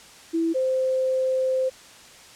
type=tone pair in turn; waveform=sine; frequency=329.6 / 520.3 Hz; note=E4 / C5; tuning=0 / -10 cents; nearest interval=minor sixth; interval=790 cents; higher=second; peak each=-20 dBFS; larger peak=neither; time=0.33-0.54 / 0.54-1.7 s; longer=second; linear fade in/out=20 ms; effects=white hiss -47 dBFS RMS until 2.35 s + low-pass 8000 Hz 12 dB/octave